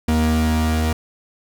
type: tone pair together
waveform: 45% pulse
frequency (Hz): 78.53 / 236.2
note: D#2 / A#3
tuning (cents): +17 / +23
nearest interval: octave + perfect fifth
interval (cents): 1906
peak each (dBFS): -18 / -20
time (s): 0.08-0.93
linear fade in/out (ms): 5
effects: none